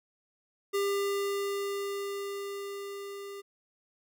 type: tone with level ramp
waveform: square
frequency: 399.7 Hz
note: G4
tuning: 34 cents sharp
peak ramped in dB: -27 to -41 dBFS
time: 0.73-3.42 s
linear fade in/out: 20 ms
effects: none